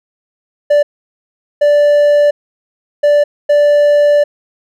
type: tone bursts at uneven times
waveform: triangle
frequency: 585 Hz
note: D5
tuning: 7 cents flat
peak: -4 dBFS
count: 4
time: 0.7-0.83 / 1.61-2.31 / 3.03-3.24 / 3.49-4.24 s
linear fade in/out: 10 ms
effects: none